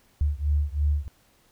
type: beating tone pair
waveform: sine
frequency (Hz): 72.1 / 75.1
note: D2 / D2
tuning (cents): -31 / +39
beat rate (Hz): 3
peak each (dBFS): -24 / -25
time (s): 0.21-1.08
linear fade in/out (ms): 0
effects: pink hiss -62 dBFS RMS until 1.51 s